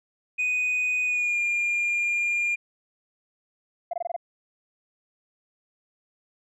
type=tone with pitch glide; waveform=sine; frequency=2489 to 2407 Hz; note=D#7 to D7; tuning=0 to +42 cents; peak=-20 dBFS; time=0.38-2.56 s; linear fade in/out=20 ms; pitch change=-58 cents; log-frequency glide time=1.05-1.39 s
type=tone bursts; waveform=sine; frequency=691 Hz; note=F5; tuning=19 cents flat; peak=-24 dBFS; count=6; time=3.91-4.164 s; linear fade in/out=5 ms; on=24 ms; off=22 ms
effects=tanh soft clip ceiling -21 dBFS